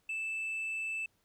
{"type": "tone", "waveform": "sine", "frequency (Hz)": 2637, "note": "E7", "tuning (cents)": 0, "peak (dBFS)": -31, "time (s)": [0.09, 1.06], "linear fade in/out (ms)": 5, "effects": ["tanh soft clip ceiling -33 dBFS", "pink hiss -74 dBFS RMS until 1.24 s"]}